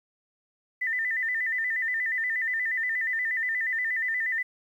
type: tone with vibrato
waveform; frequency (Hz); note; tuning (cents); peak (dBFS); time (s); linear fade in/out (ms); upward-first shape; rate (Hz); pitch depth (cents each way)
sine; 1900; A#6; +33; -25; 0.81-4.43; 10; square; 8.4; 87
effects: 10-bit